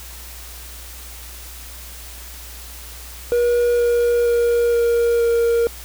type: tone with pitch steps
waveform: triangle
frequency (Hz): 480 / 476.7 / 473.4 / 470.1 / 466.9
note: B4 / A#4 / A#4 / A#4 / A#4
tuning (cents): -49 / +39 / +27 / +15 / +3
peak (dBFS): -12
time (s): 3.32-5.67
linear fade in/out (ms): 0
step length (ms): 470
effects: added 60 Hz sine -37 dBFS peak until 5.84 s + white hiss -38 dBFS RMS until 5.84 s